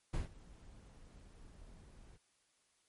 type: noise with ADSR envelope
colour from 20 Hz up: brown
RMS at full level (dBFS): -35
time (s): 0.13-2.18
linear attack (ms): 13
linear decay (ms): 140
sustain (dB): -22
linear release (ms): 24
effects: white hiss -75 dBFS RMS until 2.88 s + MP3 48 kbps